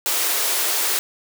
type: high-pass noise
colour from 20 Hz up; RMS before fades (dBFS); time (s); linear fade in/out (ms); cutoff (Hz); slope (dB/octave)
white; -21; 0.06-0.99; 0; 310; 96
effects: none